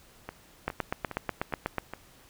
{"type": "two click trains", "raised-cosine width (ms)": 0.5, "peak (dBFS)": [-21, -13], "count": [5, 10], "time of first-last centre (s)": [[0.29, 1.936], [0.68, 1.783]], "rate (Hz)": [2.43, 8.16], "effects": ["pink hiss -57 dBFS RMS until 2.29 s"]}